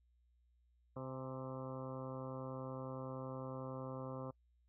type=harmonic tone with a mistuned harmonic; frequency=130.81 Hz; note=C3; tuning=in tune; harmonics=1 / 2 / 3 / 4 / 5 / 6 / 7 / 8 / 9 / 10; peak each=-47 / -49 / -54 / -48 / -57 / -58 / -59 / -55 / -56 / -61 dBFS; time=0.96-4.31 s; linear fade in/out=5 ms; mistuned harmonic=6; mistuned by=+63 cents; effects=noise-tail reverb RT60 0.1 s tail -26 dB re dry + added 60 Hz sine -70 dBFS peak until 4.68 s